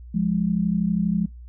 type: tone pair together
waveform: sine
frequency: 174.61 / 207 Hz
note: F3 / G#3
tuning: 0 / -5 cents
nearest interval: minor third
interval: 295 cents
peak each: -22 dBFS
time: 0.14-1.26 s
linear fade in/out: 10 ms
effects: noise-tail reverb RT60 0.2 s tail -26 dB re dry + added 60 Hz sine -38 dBFS peak until 1.48 s